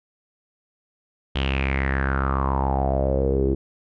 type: tone with low-pass filter sweep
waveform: sawtooth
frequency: 67.2 Hz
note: C2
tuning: 47 cents sharp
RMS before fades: -22 dBFS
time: 1.35-3.55 s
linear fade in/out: 10 ms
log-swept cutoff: 3200 to 360 Hz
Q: 6.7
effects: none